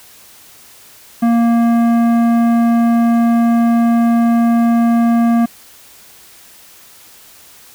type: tone with tanh clipping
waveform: sine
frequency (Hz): 233.1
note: A#3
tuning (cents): 0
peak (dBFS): -11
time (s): 1.22-5.46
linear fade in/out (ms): 10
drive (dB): 13
effects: white hiss -42 dBFS RMS until 7.74 s